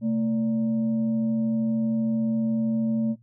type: tone with frequency modulation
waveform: sine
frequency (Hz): 223.8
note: A3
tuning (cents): +30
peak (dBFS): -21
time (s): 0.01-3.16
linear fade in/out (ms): 50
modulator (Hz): 355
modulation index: 0.35
effects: noise-tail reverb RT60 0.1 s tail -17 dB re dry + added 118 Hz sine -53 dBFS peak until 3.22 s